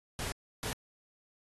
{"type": "noise bursts at uneven times", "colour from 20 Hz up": "pink", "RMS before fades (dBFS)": -37, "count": 2, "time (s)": [[0.19, 0.32], [0.63, 0.73]], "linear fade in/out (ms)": 0, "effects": ["AAC 32 kbps"]}